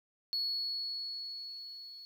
sine tone with level ramp, 4376 Hz, C#8, 23 cents flat, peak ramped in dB -29 to -47 dBFS, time 0.33-2.05 s, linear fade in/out 0 ms, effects tanh soft clip ceiling -28 dBFS + 11-bit

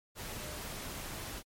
sine tone in noise, 606 Hz, D#5, 46 cents flat, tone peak -49 dBFS, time 0.38-0.6 s, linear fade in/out 50 ms, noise pink, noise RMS -42 dBFS, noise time 0.15-1.43 s, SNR -10 dB, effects MP3 64 kbps

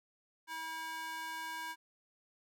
square tone with high-pass filter, 322.3 Hz, E4, 39 cents flat, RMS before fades -42 dBFS, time 0.47-1.76 s, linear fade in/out 50 ms, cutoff 1200 Hz, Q 2.8, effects none

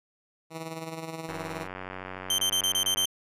10% pulse tone with tremolo, 162 Hz, E3, 30 cents flat, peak -25 dBFS, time 0.5-1.68 s, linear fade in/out 50 ms, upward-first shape sine, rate 19 Hz, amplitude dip 55%
click train, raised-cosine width 0.5 ms, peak -22 dBFS, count 165, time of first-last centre 1.29-3.046 s, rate 93.4 Hz
sawtooth tone bursts, 3121 Hz, G7, 8 cents flat, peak -20 dBFS, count 7, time 2.3-3.056 s, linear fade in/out 2 ms, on 84 ms, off 28 ms
effects resampled to 32000 Hz

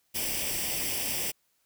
white noise with comb filter, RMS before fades -31 dBFS, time 0.14-1.32 s, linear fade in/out 20 ms, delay 0.37 ms, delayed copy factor +0.7, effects white hiss -72 dBFS RMS until 1.65 s

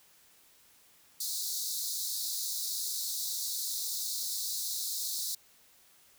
pink high-pass noise, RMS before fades -35 dBFS, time 1.2-5.35 s, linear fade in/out 5 ms, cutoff 3800 Hz, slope 96 dB/octave, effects white hiss -62 dBFS RMS until 6.18 s

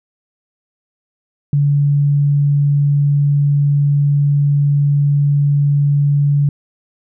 sine tone, 143.5 Hz, D3, 40 cents flat, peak -10 dBFS, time 1.53-6.49 s, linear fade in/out 2 ms, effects none

